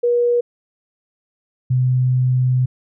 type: tone pair in turn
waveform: sine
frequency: 480.6 / 127.29 Hz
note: B4 / C3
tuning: -47 / -47 cents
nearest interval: octave + major seventh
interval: 2300 cents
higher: first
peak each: -13 dBFS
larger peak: neither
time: 0.03-0.41 / 1.7-2.66 s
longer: second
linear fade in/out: 10 ms
effects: none